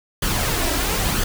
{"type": "noise with flanger", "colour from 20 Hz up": "pink", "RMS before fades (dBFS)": -21, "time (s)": [0.22, 1.24], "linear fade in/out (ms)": 5, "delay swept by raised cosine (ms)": [0.64, 3.04], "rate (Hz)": 0.99, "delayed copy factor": 0.5, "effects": []}